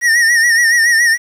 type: tone with vibrato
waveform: square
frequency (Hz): 1864.7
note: A#6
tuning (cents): 0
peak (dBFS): -9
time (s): 0.01-1.18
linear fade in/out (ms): 50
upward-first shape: sine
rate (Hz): 7.1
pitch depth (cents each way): 69
effects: low-pass 10000 Hz 12 dB/octave + 7-bit